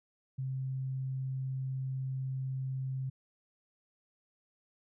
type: tone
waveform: sine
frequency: 132 Hz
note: C3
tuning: 16 cents sharp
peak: -33 dBFS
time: 0.38-3.1 s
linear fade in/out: 10 ms
effects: none